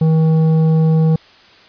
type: tone with tanh clipping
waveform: sine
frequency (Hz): 159.7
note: D#3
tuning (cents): +45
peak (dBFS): -11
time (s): 0.01-1.16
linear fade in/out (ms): 5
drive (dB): 9
effects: white hiss -45 dBFS RMS until 1.68 s + resampled to 11025 Hz